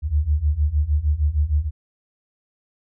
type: beating tone pair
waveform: sine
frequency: 71.1 / 77.6 Hz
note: C#2 / D#2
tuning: +45 / -4 cents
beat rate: 6.5 Hz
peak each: -21 / -19 dBFS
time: 0.02-1.71 s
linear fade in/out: 50 ms
effects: none